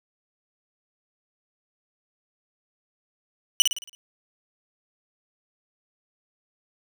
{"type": "tone with echo", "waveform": "25% pulse", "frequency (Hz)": 2960, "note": "F#7", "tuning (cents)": 0, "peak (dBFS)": -9, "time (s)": [3.6, 3.62], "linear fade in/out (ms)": 0, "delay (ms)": 55, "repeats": 6, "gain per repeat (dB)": -6, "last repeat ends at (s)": 3.95, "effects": []}